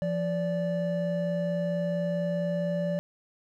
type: tone pair together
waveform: triangle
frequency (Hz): 172.5 / 581.9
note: F3 / D5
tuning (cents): -21 / -16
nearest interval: octave + major sixth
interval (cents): 2105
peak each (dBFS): -27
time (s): 0.02-2.99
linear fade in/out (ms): 0
effects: none